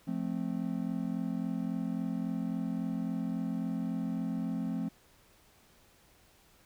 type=chord; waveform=triangle; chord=F major; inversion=none; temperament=just; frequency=174.61 / 218.3 / 261.9 Hz; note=F3 / A3 / C4; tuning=0 / -13 / +2 cents; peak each=-34 dBFS; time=0.07-4.89 s; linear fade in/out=10 ms; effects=pink hiss -63 dBFS RMS until 6.65 s